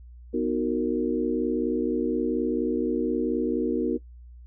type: chord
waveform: sine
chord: B major seventh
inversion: none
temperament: equal with one note detuned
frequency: 246.9 / 311.1 / 370 / 460.5 Hz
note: B3 / D#4 / F#4 / A#4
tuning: 0 / 0 / 0 / -21 cents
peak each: -28 dBFS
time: 0.33-3.98 s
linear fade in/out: 20 ms
effects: noise-tail reverb RT60 0.1 s tail -18 dB re dry + added 60 Hz sine -43 dBFS peak until 4.46 s